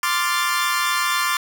sawtooth chord, D minor seventh, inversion third, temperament equal, 1046.5 / 1174.7 / 1396.9 / 1760 Hz, C6 / D6 / F6 / A6, 0 / 0 / 0 / 0 cents, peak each -20 / -20 / -22 / -22 dBFS, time 0.03-1.37 s, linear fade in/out 2 ms, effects none

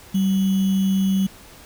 sine tone with sample-and-hold, 192.3 Hz, G3, 33 cents flat, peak -16 dBFS, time 0.14-1.27 s, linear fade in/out 10 ms, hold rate 3150 Hz, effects pink hiss -45 dBFS RMS until 1.65 s

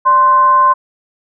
sine tone with frequency modulation, 1047 Hz, C6, 1 cent sharp, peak -6 dBFS, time 0.05-0.74 s, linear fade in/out 20 ms, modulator 459 Hz, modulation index 0.28, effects none

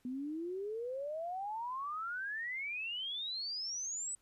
sine exponential sweep, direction up, 244.4 to 8120 Hz, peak -37 dBFS, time 0.05-4.15 s, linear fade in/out 2 ms, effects pink hiss -73 dBFS RMS until 4.21 s + resampled to 32000 Hz

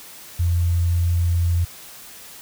sine tone, 86.1 Hz, F2, 24 cents flat, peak -16 dBFS, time 0.39-1.65 s, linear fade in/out 10 ms, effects white hiss -41 dBFS RMS until 2.41 s

